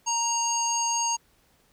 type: tone with low-pass filter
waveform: square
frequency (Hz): 932.3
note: A#5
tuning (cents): 0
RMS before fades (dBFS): -26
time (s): 0.06-1.17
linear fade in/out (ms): 20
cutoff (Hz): 6500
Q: 7.5
effects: pink hiss -64 dBFS RMS until 1.72 s